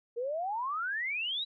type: exponential sweep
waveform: sine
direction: up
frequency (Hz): 456.8 to 3972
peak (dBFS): -31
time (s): 0.16-1.45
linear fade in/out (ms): 20
effects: none